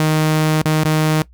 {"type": "tone with dropouts", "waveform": "sawtooth", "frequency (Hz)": 155.6, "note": "D#3", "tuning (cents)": 0, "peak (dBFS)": -9, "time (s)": [0, 1.22], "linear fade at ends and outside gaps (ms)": 2, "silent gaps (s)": [[0.618, 0.655], [0.836, 0.851]], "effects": ["noise-tail reverb RT60 0.1 s tail -19 dB re dry", "added 60 Hz sine -43 dBFS peak until 1.33 s"]}